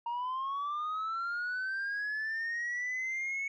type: linear sweep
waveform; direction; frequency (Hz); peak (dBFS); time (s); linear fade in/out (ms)
sine; up; 932 to 2217; -30; 0.06-3.48; 5
effects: tanh soft clip ceiling -31 dBFS